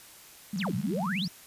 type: tone with vibrato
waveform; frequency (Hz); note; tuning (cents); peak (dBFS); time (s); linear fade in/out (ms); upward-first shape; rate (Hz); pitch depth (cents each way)
sine; 188.8; F#3; +35; -29; 0.53-1.28; 5; square; 16; 140
type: click train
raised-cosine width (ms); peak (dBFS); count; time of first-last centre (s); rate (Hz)
0.2; -34; 39; 0.56-1.069; 74.6
type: exponential two-way sweep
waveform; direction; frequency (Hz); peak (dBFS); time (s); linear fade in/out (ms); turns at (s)
sine; down then up; 8470 to 103.83 to 6090; -31; 0.57-1.29; 50; 0.75
effects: white hiss -51 dBFS RMS until 1.46 s + resampled to 32000 Hz